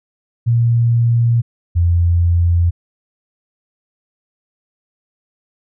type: tone pair in turn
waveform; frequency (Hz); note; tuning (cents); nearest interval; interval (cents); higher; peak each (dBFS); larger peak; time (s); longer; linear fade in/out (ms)
sine; 117.6 / 86; A#2 / F2; +16 / -26; perfect fourth; 542; first; -10; neither; 0.46-1.42 / 1.75-2.71; neither; 20
effects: none